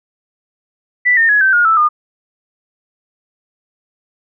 sine tone with pitch steps, 1975.5 / 1822 / 1680.5 / 1549.9 / 1429.5 / 1318.5 / 1216.1 Hz, B6 / A#6 / G#6 / G6 / F6 / E6 / D#6, 0 / -40 / +20 / -20 / +40 / 0 / -40 cents, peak -8 dBFS, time 1.05-1.89 s, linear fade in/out 20 ms, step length 120 ms, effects none

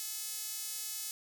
sawtooth tone with high-pass filter, 429.6 Hz, A4, 41 cents flat, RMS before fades -40 dBFS, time 0-1.11 s, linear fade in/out 0 ms, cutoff 6800 Hz, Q 0.79, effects none

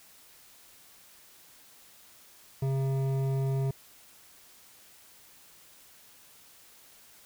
sine tone with hard clipping, 134.7 Hz, C#3, 49 cents flat, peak -28 dBFS, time 2.62-3.71 s, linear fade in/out 5 ms, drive 11 dB, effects white hiss -56 dBFS RMS until 7.25 s

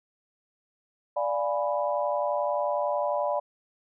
sine chord, D diminished seventh, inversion none, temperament equal, 587.3 / 698.5 / 830.6 / 987.8 Hz, D5 / F5 / Ab5 / Cb6, 0 / 0 / 0 / 0 cents, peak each -27 / -32 / -33 / -31 dBFS, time 1.16-3.4 s, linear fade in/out 10 ms, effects none

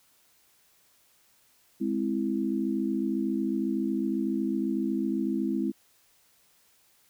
sine chord, Ab augmented, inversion none, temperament equal, 207.7 / 261.6 / 329.6 Hz, Ab3 / C4 / E4, 0 / 0 / 0 cents, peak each -30 dBFS, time 1.8-5.72 s, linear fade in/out 20 ms, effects white hiss -64 dBFS RMS until 7.09 s

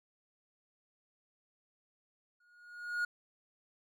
triangle tone with exponential growth, 1439 Hz, F#6, 49 cents flat, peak -27 dBFS, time 2.4-3.05 s, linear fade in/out 5 ms, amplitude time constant 140 ms, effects none

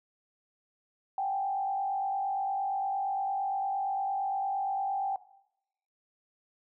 sine tone with frequency modulation, 784 Hz, G5, in tune, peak -28 dBFS, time 1.18-5.16 s, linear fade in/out 2 ms, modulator 48.7 Hz, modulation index 0.71, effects noise-tail reverb RT60 0.8 s tail -18 dB re dry

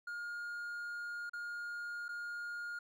triangle tone with dropouts, 1421 Hz, F6, 30 cents sharp, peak -38 dBFS, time 0.07-2.79 s, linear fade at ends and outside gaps 5 ms, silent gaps 1.296-1.333 / 2.083-2.089 s, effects none

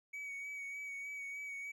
triangle tone with vibrato, 2257 Hz, C#7, 31 cents sharp, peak -40 dBFS, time 0.13-1.72 s, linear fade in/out 10 ms, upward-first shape sine, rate 3.3 Hz, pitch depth 24 cents each way, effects none

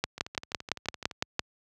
two click trains, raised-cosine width 0.2 ms, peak -9 / -22 dBFS, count 9 / 12, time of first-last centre 0.04-1.394 / 0.18-1.112 s, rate 5.91 / 11.8 Hz, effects high-pass 60 Hz 12 dB/octave

